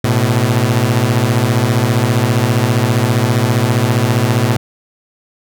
sawtooth beating tone pair, 109.8 / 124.8 Hz, A2 / B2, -3 / +19 cents, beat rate 15 Hz, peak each -10 dBFS, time 0.04-4.57 s, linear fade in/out 5 ms, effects none

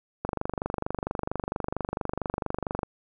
click train, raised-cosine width 1 ms, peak -14 dBFS, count 64, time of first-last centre 0.25-2.832 s, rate 24.4 Hz, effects none

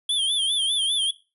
square tone with vibrato, 3322 Hz, G#7, in tune, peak -21 dBFS, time 0.09-1.11 s, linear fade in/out 5 ms, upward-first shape sine, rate 5 Hz, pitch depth 110 cents each way, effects noise-tail reverb RT60 0.3 s tail -19 dB re dry + resampled to 32000 Hz

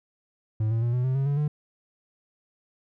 triangle tone with pitch steps, 108.7 / 113.71 / 118.95 / 124.43 / 130.17 / 136.16 / 142.44 / 149 Hz, A2 / A#2 / A#2 / B2 / C3 / C#3 / C#3 / D3, -21 / -43 / +35 / +13 / -9 / -31 / +47 / +25 cents, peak -20 dBFS, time 0.6-1.48 s, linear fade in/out 5 ms, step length 110 ms, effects none

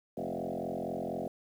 sine tone with frequency modulation, 440 Hz, A4, in tune, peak -33 dBFS, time 0.17-1.28 s, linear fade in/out 5 ms, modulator 44.2 Hz, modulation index 6.2, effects 10-bit

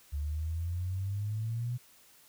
sine exponential sweep, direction up, 71 to 124.4 Hz, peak -31 dBFS, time 0.12-1.78 s, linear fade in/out 20 ms, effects white hiss -60 dBFS RMS until 2.28 s

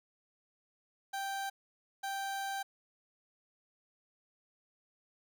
30% pulse tone bursts at uneven times, 784 Hz, G5, in tune, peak -33 dBFS, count 2, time 1.13-1.5 / 2.03-2.63 s, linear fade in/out 10 ms, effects none

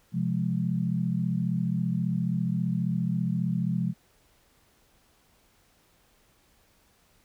sine chord, F minor, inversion second, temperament just, 130.96 / 174.61 / 209.5 Hz, C3 / F3 / Ab3, +2 / 0 / +15 cents, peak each -30 / -27 / -31 dBFS, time 0.12-3.94 s, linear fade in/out 50 ms, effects pink hiss -64 dBFS RMS until 7.24 s

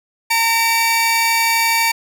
sawtooth tone pair together, 914 / 2301 Hz, A#5 / D7, -34 / -36 cents, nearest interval octave + major third, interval 1598 cents, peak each -13 dBFS, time 0.3-1.92 s, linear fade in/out 10 ms, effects none

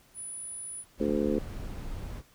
sine tone, 9956 Hz, D#9, in tune, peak -37 dBFS, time 0.14-0.85 s, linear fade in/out 50 ms
brown noise, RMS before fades -38 dBFS, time 0.97-2.23 s, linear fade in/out 50 ms
harmonic tone, 73.42 Hz, D2, in tune, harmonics 3 / 4 / 5 / 6 / 7, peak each -30 / -31 / -32 / -33 / -33 dBFS, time 1-1.39 s, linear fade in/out 5 ms
effects pink hiss -61 dBFS RMS until 2.34 s

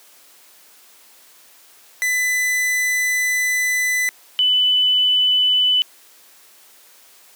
45% pulse / sine tone pair in turn, 2000 / 2997 Hz, B6 / F#7, +21 / +22 cents, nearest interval perfect fifth, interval 701 cents, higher second, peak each -17 / -13 dBFS, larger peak second, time 2.02-4.09 / 4.39-5.82 s, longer first, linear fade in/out 0 ms, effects white hiss -49 dBFS RMS until 7.35 s + high-pass 300 Hz 12 dB/octave

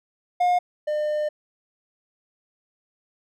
triangle tone pair in turn, 715 / 602.8 Hz, F5 / D5, +41 / +45 cents, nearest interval minor third, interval 296 cents, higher first, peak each -15 / -20 dBFS, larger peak first, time 0.4-0.59 / 0.87-1.29 s, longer second, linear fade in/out 10 ms, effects none

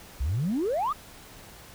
sine exponential sweep, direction up, 58.27 to 1284 Hz, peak -23 dBFS, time 0.2-0.93 s, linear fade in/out 10 ms, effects tanh soft clip ceiling -21 dBFS + pink hiss -48 dBFS RMS until 1.74 s

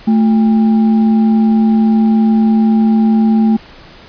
sine tone with frequency modulation, 220 Hz, A3, in tune, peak -7 dBFS, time 0.07-3.57 s, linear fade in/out 10 ms, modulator 581 Hz, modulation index 0.28, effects pink hiss -38 dBFS RMS until 4.08 s + resampled to 11025 Hz

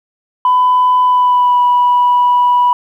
sine tone with pitch glide, 1001 to 980.4 Hz, B5 to B5, +23 to -13 cents, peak -6 dBFS, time 0.45-2.73 s, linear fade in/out 2 ms, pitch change -36 cents, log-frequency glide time 1.02-1.62 s, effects tanh soft clip ceiling -4 dBFS + 8-bit

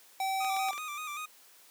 square tone, 770 Hz, G5, 31 cents flat, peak -30 dBFS, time 0.2-0.71 s, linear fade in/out 2 ms
25% pulse tone with vibrato, 1209 Hz, D6, 50 cents sharp, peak -33 dBFS, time 0.4-1.26 s, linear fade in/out 10 ms, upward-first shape square, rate 5.2 Hz, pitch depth 48 cents each way
clicks, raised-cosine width 0.2 ms, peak -25 dBFS, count 5, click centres 0.447 / 0.566 / 0.686 / 0.732 / 0.779 s
effects white hiss -58 dBFS RMS until 1.7 s + high-pass 300 Hz 12 dB/octave

